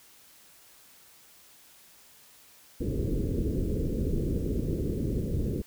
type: low-pass noise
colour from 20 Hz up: pink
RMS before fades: -29 dBFS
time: 2.8-5.62 s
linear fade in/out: 10 ms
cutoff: 470 Hz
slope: 48 dB/octave
effects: white hiss -56 dBFS RMS until 5.66 s